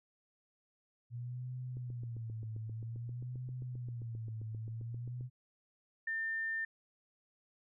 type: tone with vibrato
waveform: sine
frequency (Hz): 118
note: A#2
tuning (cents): +22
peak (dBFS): -39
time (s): 1.1-5.3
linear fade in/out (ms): 50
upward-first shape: sine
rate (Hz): 0.52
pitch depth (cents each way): 120
type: click train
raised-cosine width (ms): 3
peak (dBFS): -39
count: 27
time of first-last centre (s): 1.77-5.209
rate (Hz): 7.56
type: tone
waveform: sine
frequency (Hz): 1800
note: A6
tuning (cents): +39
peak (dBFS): -34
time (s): 6.07-6.65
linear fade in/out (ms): 5
effects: none